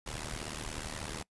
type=noise with amplitude modulation; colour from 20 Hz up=pink; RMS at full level=-36 dBFS; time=0.06-1.23 s; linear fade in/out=10 ms; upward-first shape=sine; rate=76.6 Hz; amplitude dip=90%; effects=noise-tail reverb RT60 0.1 s tail -23 dB re dry + resampled to 24000 Hz